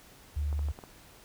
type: tone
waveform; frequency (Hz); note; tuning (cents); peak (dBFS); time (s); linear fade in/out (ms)
sine; 73.42; D2; 0; -28; 0.36-0.72; 10
type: clicks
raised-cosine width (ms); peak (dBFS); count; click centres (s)
1; -31; 5; 0.528 / 0.592 / 0.686 / 0.789 / 0.838
effects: pink hiss -55 dBFS RMS until 1.24 s